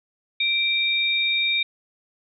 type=tone pair together; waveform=sine; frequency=2349 / 3709 Hz; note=D7 / A#7; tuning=0 / -9 cents; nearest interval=minor sixth; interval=791 cents; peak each=-22 dBFS; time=0.4-1.63 s; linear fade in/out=5 ms; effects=none